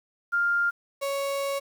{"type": "tone pair in turn", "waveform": ["sine", "35% pulse"], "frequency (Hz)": [1400, 555.6], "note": ["F6", "C#5"], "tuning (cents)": [4, 4], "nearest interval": "octave + major third", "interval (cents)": 1600, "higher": "first", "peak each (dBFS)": [-21, -25], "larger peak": "first", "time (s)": [[0.32, 0.71], [1.01, 1.6]], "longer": "second", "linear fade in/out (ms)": 20, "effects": ["9-bit"]}